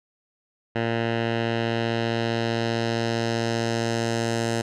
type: tone with low-pass filter sweep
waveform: 10% pulse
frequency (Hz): 115.3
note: A#2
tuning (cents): -19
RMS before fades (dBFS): -25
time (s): 0.75-4.62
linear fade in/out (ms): 10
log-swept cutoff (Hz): 2500 to 7900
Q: 1.4
effects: none